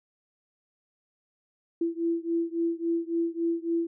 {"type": "beating tone pair", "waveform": "sine", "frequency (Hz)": [333.6, 337.2], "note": ["E4", "E4"], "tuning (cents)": [21, 39], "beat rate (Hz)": 3.6, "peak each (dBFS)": [-28, -29], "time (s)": [1.81, 3.87], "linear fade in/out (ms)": 5, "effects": []}